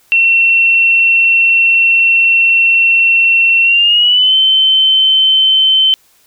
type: tone with pitch glide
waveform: sine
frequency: 2712 to 3079 Hz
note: E7 to G7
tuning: +49 to -32 cents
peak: -6 dBFS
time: 0.12-5.94 s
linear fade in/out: 0 ms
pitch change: +219 cents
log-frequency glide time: 3.63-4.35 s
effects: white hiss -51 dBFS RMS until 6.26 s